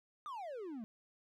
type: exponential sweep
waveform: triangle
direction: down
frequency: 1244.5 to 209.8 Hz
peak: -40 dBFS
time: 0.26-0.84 s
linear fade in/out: 0 ms
effects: none